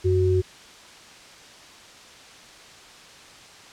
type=tone pair together; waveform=sine; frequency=92.82 / 370 Hz; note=F#2 / F#4; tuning=+6 / 0 cents; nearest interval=2 octaves; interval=2394 cents; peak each=-20 dBFS; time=0.04-0.42 s; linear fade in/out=20 ms; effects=white hiss -46 dBFS RMS until 3.72 s + low-pass 6000 Hz 12 dB/octave